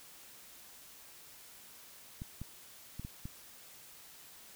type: clicks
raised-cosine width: 5 ms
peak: -29 dBFS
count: 5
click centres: 2.219 / 2.416 / 2.996 / 3.049 / 3.255 s
effects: white hiss -55 dBFS RMS until 4.55 s